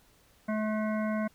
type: harmonic tone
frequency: 215.3 Hz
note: A3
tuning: 37 cents flat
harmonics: 1 / 3 / 5 / 7 / 9 / 10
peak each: -29 / -34 / -40 / -41 / -47 / -47 dBFS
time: 0.48-1.28 s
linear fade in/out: 10 ms
effects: pink hiss -63 dBFS RMS until 1.34 s